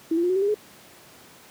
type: tone with pitch steps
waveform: sine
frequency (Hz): 326.6 / 340.9 / 355.7 / 371.3 / 387.5 / 404.4 / 422.1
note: E4 / F4 / F4 / F#4 / G4 / G#4 / G#4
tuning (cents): -16 / -42 / +32 / +6 / -20 / -46 / +28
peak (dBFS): -19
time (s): 0.11-0.544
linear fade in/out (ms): 5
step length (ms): 62
effects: pink hiss -49 dBFS RMS until 1.5 s + high-pass 150 Hz 12 dB/octave